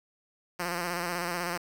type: tone with vibrato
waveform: 5% pulse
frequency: 174.61 Hz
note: F3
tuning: in tune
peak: -19 dBFS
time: 0.59-1.58 s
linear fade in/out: 10 ms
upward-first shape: square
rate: 16 Hz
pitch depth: 39 cents each way
effects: 9-bit